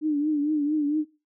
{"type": "tone with vibrato", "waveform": "sine", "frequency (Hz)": 298.3, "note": "D4", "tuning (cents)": 27, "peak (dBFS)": -21, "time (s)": [0.01, 1.05], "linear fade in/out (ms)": 50, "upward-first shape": "triangle", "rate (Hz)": 4.4, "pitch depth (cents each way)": 86, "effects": ["noise-tail reverb RT60 0.3 s tail -21 dB re dry"]}